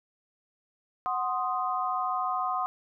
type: chord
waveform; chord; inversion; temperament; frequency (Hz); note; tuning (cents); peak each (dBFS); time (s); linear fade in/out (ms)
sine; C diminished; second; equal; 740 / 1046.5 / 1244.5; Gb5 / C6 / Eb6; 0 / 0 / 0; -31; 1.06-2.66; 0
effects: none